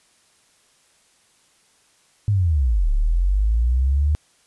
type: linear two-way sweep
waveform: sine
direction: down then up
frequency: 107.2 to 34.16 to 76.1 Hz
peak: -15 dBFS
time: 2.28-4.15 s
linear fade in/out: 0 ms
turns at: 2.91 s
effects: white hiss -59 dBFS RMS until 4.46 s + resampled to 24000 Hz